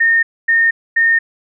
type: tone bursts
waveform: sine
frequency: 1831 Hz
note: A#6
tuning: 32 cents flat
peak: -9 dBFS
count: 3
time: 0-1.19 s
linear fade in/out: 10 ms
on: 230 ms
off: 250 ms
effects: none